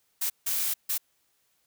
blue noise bursts at uneven times, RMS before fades -28 dBFS, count 3, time 0.21-0.3 / 0.46-0.74 / 0.89-0.98 s, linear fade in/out 10 ms, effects white hiss -71 dBFS RMS until 1.66 s

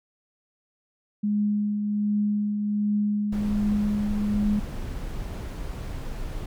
sine tone with tremolo, 207.7 Hz, G#3, in tune, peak -20 dBFS, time 1.23-4.6 s, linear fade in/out 10 ms, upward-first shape triangle, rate 1.3 Hz, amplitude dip 40%
brown noise, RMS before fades -32 dBFS, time 3.32-6.46 s, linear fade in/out 5 ms
effects none

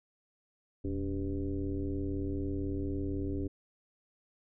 sine tone with frequency modulation, 185 Hz, F#3, in tune, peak -31 dBFS, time 0.84-3.48 s, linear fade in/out 10 ms, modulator 102 Hz, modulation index 2.1, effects none

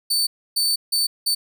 sawtooth tone bursts at uneven times, 4537 Hz, C#8, 39 cents sharp, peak -15 dBFS, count 4, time 0.1-0.27 / 0.56-0.76 / 0.92-1.07 / 1.26-1.35 s, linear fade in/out 10 ms, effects none

